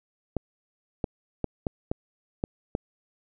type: clicks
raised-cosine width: 2 ms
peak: -13 dBFS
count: 7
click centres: 0.367 / 1.042 / 1.443 / 1.668 / 1.915 / 2.439 / 2.751 s
effects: none